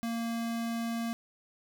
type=tone; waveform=square; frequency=231 Hz; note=A#3; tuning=16 cents flat; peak=-32 dBFS; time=0.03-1.13 s; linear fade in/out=0 ms; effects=none